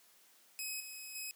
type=tone with level steps; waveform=10% pulse; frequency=2544 Hz; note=D#7; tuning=38 cents sharp; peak=-30 / -37 / -32 dBFS; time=0.59-1.31 s; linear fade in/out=0 ms; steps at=0.8 / 1.15 s; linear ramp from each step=5 ms; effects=white hiss -65 dBFS RMS until 1.35 s + high-pass 200 Hz 12 dB/octave